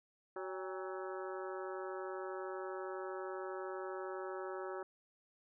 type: harmonic tone with a mistuned harmonic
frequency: 187.5 Hz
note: F#3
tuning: 23 cents sharp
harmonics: 2 / 3 / 4 / 5 / 6 / 7 / 8 / 9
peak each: -43 / -47 / -50 / -52 / -54 / -50 / -55 / -57 dBFS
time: 0.36-4.83 s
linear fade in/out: 2 ms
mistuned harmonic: 4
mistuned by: +110 cents
effects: none